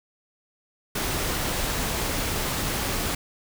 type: noise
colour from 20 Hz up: pink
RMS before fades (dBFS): -27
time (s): 0.95-3.15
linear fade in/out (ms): 5
effects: none